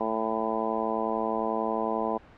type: harmonic tone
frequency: 111.2 Hz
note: A2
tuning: 19 cents sharp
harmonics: 2 / 3 / 4 / 5 / 6 / 7 / 8 / 9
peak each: -34 / -35 / -33 / -35 / -33 / -34 / -37 / -33 dBFS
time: 0-2.18 s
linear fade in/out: 10 ms
effects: pink hiss -52 dBFS RMS until 2.37 s + low-pass 2000 Hz 12 dB/octave